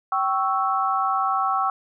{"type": "chord", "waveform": "sine", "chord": "C# diminished", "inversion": "second", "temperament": "equal with one note detuned", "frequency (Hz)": [773.2, 1108.7, 1318.5], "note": ["G5", "C#6", "E6"], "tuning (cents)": [-24, 0, 0], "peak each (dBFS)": -24, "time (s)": [0.12, 1.7], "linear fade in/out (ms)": 2, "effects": []}